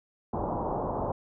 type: low-pass noise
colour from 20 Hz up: white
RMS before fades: -31 dBFS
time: 0.33-1.12 s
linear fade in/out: 5 ms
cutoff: 1000 Hz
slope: 48 dB/octave
effects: none